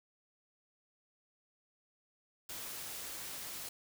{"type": "noise", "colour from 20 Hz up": "white", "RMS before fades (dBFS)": -44, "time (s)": [2.49, 3.69], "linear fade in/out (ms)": 5, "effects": []}